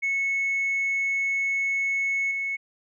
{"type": "tone with level steps", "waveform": "sine", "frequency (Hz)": 2200, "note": "C#7", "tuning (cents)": -14, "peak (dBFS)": [-21, -25], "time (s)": [0.02, 2.57], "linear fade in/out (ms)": 20, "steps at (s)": 2.31, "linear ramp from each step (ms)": 2, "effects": ["tanh soft clip ceiling -20 dBFS"]}